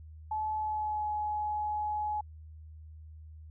sine tone with pitch glide, 861 to 843.8 Hz, A5 to G#5, -38 to +27 cents, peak -30 dBFS, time 0.31-2.21 s, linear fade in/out 5 ms, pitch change -35 cents, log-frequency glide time 0.55-1.1 s, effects added 78 Hz sine -46 dBFS peak until 3.5 s

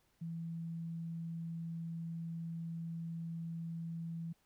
sine tone, 165.9 Hz, E3, 11 cents sharp, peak -39 dBFS, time 0.21-4.33 s, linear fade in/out 10 ms, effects pink hiss -75 dBFS RMS until 4.45 s

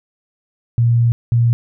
sine tone pair in turn, 117.9 / 117.9 Hz, A#2 / A#2, +20 / +20 cents, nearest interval unison, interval 0 cents, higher neither, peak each -10 dBFS, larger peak neither, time 0.78-1.12 / 1.32-1.53 s, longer first, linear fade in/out 0 ms, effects none

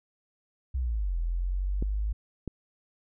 sine linear two-way sweep, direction down then up, 67.1 to 41.34 to 53.2 Hz, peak -26 dBFS, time 0.74-2.13 s, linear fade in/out 10 ms, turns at 1.18 s
clicks, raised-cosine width 3 ms, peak -20 dBFS, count 2, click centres 1.825 / 2.477 s
effects none

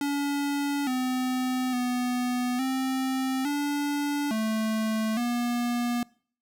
square tone with pitch steps, 284.8 / 255 / 247.6 / 262.6 / 288.9 / 219.3 / 240.5 Hz, C#4 / C4 / B3 / C4 / D4 / A3 / B3, +47 / -44 / +5 / +6 / -28 / -6 / -46 cents, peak -26 dBFS, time 0.01-6.03 s, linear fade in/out 2 ms, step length 860 ms, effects noise-tail reverb RT60 0.5 s tail -24 dB re dry

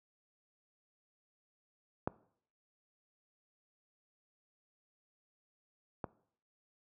clicks, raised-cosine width 1 ms, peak -18 / -23 dBFS, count 2, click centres 2.075 / 6.042 s, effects noise-tail reverb RT60 0.6 s tail -20 dB re dry + high-pass 80 Hz 12 dB/octave

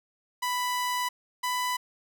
sawtooth tone pair in turn, 991 / 995.6 Hz, B5 / B5, +6 / +14 cents, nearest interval unison, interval 8 cents, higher second, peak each -23 dBFS, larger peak neither, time 0.42-1.09 / 1.43-1.77 s, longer first, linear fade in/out 10 ms, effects none

